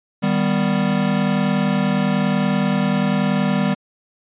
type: chord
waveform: square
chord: Eb augmented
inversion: none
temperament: equal with one note detuned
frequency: 155.56 / 196.56 / 246.9 Hz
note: Eb3 / G3 / B3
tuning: 0 / +5 / 0 cents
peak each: -24 / -19 / -23 dBFS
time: 0.22-3.75 s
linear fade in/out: 20 ms
effects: resampled to 8000 Hz